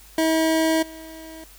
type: tone with level steps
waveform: 25% pulse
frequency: 320.9 Hz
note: E4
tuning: 46 cents flat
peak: -14 / -34 dBFS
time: 0.18-1.44 s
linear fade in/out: 2 ms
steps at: 0.82 s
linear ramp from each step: 10 ms
effects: added 50 Hz sine -49 dBFS peak until 1.58 s + white hiss -49 dBFS RMS until 1.58 s